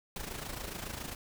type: noise with amplitude modulation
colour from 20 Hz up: pink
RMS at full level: -38 dBFS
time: 0.16-1.15 s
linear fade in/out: 2 ms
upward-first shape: sine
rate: 27.2 Hz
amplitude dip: 65%
effects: none